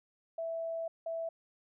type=tone bursts at uneven times; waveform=sine; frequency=659.3 Hz; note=E5; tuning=in tune; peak=-34 dBFS; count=2; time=0.38-0.88 / 1.06-1.29 s; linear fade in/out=5 ms; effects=none